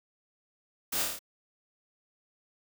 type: noise with echo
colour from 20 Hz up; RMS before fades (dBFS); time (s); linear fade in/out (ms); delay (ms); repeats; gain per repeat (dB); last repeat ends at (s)
white; -32; 0.92-1.03; 10; 27; 6; -2; 1.192
effects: none